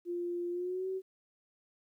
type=tone with pitch glide; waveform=sine; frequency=349.2 to 378.6 Hz; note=F4 to F#4; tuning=0 to +40 cents; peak=-33 dBFS; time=0.05-1.02 s; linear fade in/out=50 ms; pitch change=+140 cents; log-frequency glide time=0.51-0.88 s; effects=12-bit